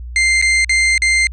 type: tone with dropouts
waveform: 40% pulse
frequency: 2093 Hz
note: C7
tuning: in tune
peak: -10 dBFS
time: 0.16-1.27 s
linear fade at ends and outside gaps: 1 ms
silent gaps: 0.415-0.424 / 0.646-0.694 / 0.979-1.02 s
effects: added 60 Hz sine -26 dBFS peak until 1.32 s + resampled to 24000 Hz